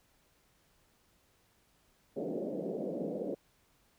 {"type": "band-pass noise", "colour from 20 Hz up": "white", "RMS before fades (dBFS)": -37, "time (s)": [2.16, 3.35], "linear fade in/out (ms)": 10, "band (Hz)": [170, 590], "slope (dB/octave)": 48, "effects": ["pink hiss -70 dBFS RMS until 3.98 s"]}